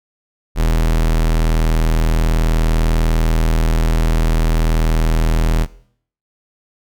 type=tone; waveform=45% pulse; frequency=40.31 Hz; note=E1; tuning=38 cents flat; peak=-12 dBFS; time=0.55-5.67 s; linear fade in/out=50 ms; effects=noise-tail reverb RT60 0.6 s tail -18 dB re dry